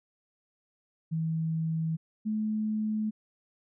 sine tone pair in turn, 161.3 / 215.3 Hz, E3 / A3, -37 / -37 cents, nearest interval perfect fourth, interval 500 cents, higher second, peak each -27 dBFS, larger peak neither, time 1.11-1.97 / 2.25-3.11 s, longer neither, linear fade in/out 20 ms, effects none

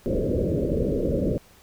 white low-pass noise, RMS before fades -24 dBFS, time 0.06-1.38 s, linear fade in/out 0 ms, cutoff 580 Hz, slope 96 dB/octave, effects pink hiss -54 dBFS RMS until 1.62 s

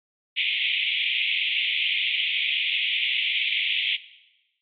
white band-pass noise, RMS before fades -25 dBFS, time 0.36-3.97 s, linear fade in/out 20 ms, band 2100 to 3500 Hz, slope 96 dB/octave, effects noise-tail reverb RT60 1.0 s tail -17 dB re dry + AAC 64 kbps

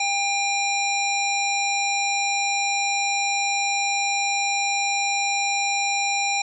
harmonic tone, 800 Hz, G5, 35 cents sharp, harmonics 1 / 3 / 5 / 7 / 9, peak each -25 / -24 / -30 / -31 / -31 dBFS, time 0-6.42 s, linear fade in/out 5 ms, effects none

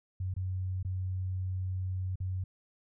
sine tone with dropouts, 93 Hz, F#2, 9 cents sharp, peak -31 dBFS, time 0.2-2.44 s, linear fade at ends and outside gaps 5 ms, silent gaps 0.34-0.364 / 0.829-0.848 / 2.157-2.202 s, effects none

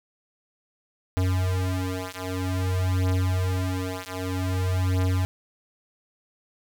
square beating tone pair, 92.2 / 92.72 Hz, F#2 / F#2, -6 / +4 cents, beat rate 0.52 Hz, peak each -27 dBFS, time 1.17-5.25 s, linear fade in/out 0 ms, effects none

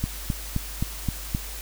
click train, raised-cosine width 5 ms, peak -12 dBFS, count 6, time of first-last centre 0.04-1.349 s, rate 3.82 Hz, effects added 50 Hz sine -36 dBFS peak until 1.61 s + white hiss -38 dBFS RMS until 1.61 s

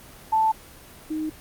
sine tone pair in turn, 880 / 311.1 Hz, A5 / D#4, 0 / 0 cents, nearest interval octave + tritone, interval 1800 cents, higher first, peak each -17 / -25 dBFS, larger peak first, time 0.32-0.52 / 1.1-1.3 s, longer neither, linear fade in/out 10 ms, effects pink hiss -46 dBFS RMS until 1.4 s + Opus 24 kbps

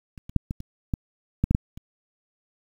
clicks, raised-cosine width 5 ms, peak -29 / -27 / -6 / -16 / -23 / -12 / -8 / -8 / -6 / -27 dBFS, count 10, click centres 0.178 / 0.295 / 0.363 / 0.509 / 0.604 / 0.938 / 1.44 / 1.51 / 1.549 / 1.775 s, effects 8-bit

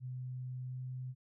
sine tone with pitch glide, 127.1 to 127.91 Hz, C3 to C3, -50 to -39 cents, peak -39 dBFS, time 0-1.15 s, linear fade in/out 50 ms, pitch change +11 cents, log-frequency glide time 0.66-0.78 s, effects none

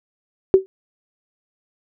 sine tone with exponential decay, 381.8 Hz, G4, 46 cents flat, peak -3 dBFS, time 0.54-0.66 s, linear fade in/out 0 ms, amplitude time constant 24 ms, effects none

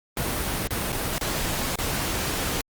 pink noise with dropouts, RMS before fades -27 dBFS, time 0.17-2.61 s, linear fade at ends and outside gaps 1 ms, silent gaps 0.673-0.706 / 0.921-0.927 / 1.182-1.211 / 1.757-1.786 s, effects Opus 32 kbps

